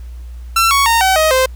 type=tone with pitch steps; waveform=sawtooth; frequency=1348 / 1114.1 / 920.7 / 760.9 / 628.9 / 519.7 Hz; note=E6 / C#6 / A#5 / F#5 / D#5 / C5; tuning=+38 / +8 / -22 / +48 / +18 / -12 cents; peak=-6 dBFS; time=0.56-1.46 s; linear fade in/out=5 ms; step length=150 ms; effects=added 60 Hz sine -27 dBFS peak until 1.55 s + pink hiss -51 dBFS RMS until 1.55 s